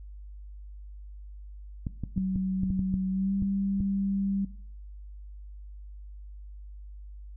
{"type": "clicks", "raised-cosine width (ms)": 5, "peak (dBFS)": -19, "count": 10, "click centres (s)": [1.868, 2.037, 2.178, 2.359, 2.634, 2.704, 2.793, 2.941, 3.423, 3.805]}
{"type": "tone with pitch glide", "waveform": "sine", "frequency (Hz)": [188.5, 196.5], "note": ["F#3", "G3"], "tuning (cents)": [32, 4], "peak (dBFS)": -26, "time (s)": [2.16, 4.45], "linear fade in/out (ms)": 5, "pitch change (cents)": 72, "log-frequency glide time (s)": [3.11, 3.34]}
{"effects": ["noise-tail reverb RT60 0.5 s tail -17 dB re dry", "added 50 Hz sine -41 dBFS peak until 7.36 s"]}